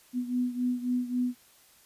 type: beating tone pair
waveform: sine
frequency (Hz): 246.9 / 250.6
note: B3 / B3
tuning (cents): 0 / +25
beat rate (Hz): 3.7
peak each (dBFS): -28 / -32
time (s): 0.13-1.35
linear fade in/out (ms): 50
effects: white hiss -59 dBFS RMS until 1.85 s + resampled to 32000 Hz